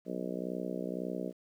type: harmonic tone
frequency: 61.9 Hz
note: B1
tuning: 5 cents sharp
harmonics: 3 / 4 / 5 / 6 / 7 / 8 / 9 / 10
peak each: -40 / -41 / -42 / -43 / -43 / -44 / -45 / -45 dBFS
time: 0.05-1.33 s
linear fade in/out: 50 ms
effects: 11-bit